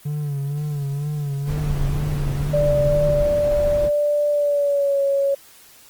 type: tone with vibrato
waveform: triangle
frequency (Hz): 144.3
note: D3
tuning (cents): -30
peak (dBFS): -20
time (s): 0.05-3.23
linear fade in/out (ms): 10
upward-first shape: sine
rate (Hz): 2.1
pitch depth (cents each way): 65
type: noise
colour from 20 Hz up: brown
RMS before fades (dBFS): -25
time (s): 1.45-3.91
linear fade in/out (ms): 50
type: tone with pitch glide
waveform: sine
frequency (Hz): 587.3 to 555.3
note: D5 to C#5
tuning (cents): 0 to +3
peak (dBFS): -16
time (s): 2.53-5.35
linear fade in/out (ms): 10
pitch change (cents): -97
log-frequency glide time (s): 4.3-5.01
effects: white hiss -48 dBFS RMS until 5.89 s + Opus 24 kbps